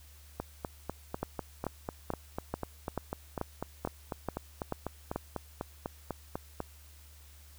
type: two click trains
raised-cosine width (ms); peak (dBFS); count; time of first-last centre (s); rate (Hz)
1; -18 / -20; 10 / 26; 1.23-5.16 / 0.4-6.603; 2.29 / 4.03
effects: added 73 Hz sine -53 dBFS peak until 7.58 s + white hiss -59 dBFS RMS until 7.58 s